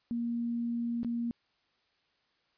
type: tone with dropouts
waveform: sine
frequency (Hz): 235.4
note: A#3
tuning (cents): +17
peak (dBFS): -30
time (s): 0.11-1.31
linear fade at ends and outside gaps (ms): 0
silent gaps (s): 1.032-1.047
effects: white hiss -73 dBFS RMS until 2.57 s + resampled to 11025 Hz